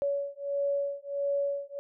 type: beating tone pair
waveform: sine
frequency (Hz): 563 / 564.5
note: C#5 / C#5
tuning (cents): +27 / +31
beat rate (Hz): 1.5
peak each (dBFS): -31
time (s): 0.02-1.79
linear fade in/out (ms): 0
effects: none